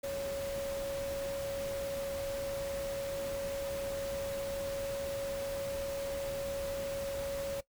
sine tone in noise, 554.4 Hz, C#5, in tune, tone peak -34 dBFS, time 0.03-7.61 s, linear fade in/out 10 ms, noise pink, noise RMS -44 dBFS, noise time 0.03-7.61 s, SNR +7 dB, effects noise-tail reverb RT60 0.1 s tail -18 dB re dry

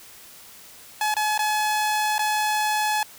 sawtooth tone with dropouts, 851 Hz, G#5, 42 cents sharp, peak -17 dBFS, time 1.01-3.03 s, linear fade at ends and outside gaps 2 ms, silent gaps 1.141-1.166 / 1.378-1.391 / 2.182-2.192 s, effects white hiss -46 dBFS RMS until 3.18 s

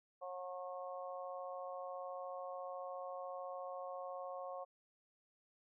harmonic tone, 181.4 Hz, F#3, 34 cents flat, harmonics 3 / 4 / 5 / 6, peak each -46 / -48 / -57 / -50 dBFS, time 0.21-4.65 s, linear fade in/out 20 ms, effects none

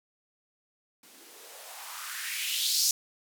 violet noise with band-pass filter sweep, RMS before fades -33 dBFS, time 1.03-2.91 s, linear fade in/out 2 ms, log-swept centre 220 to 5700 Hz, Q 3.2, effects none

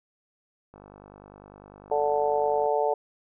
click train, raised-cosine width 1 ms, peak -33 dBFS, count 97, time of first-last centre 0.74-2.66 s, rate 50 Hz
harmonic tone, 146.83 Hz, D3, in tune, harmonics 3 / 4 / 5 / 6, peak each -26 / -27 / -28 / -29 dBFS, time 1.91-2.94 s, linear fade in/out 5 ms
effects none

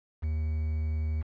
triangle tone with quantisation, 77.8 Hz, D#2, in tune, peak -25 dBFS, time 0.22-1.23 s, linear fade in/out 20 ms, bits 8, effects low-pass 2000 Hz 12 dB/octave

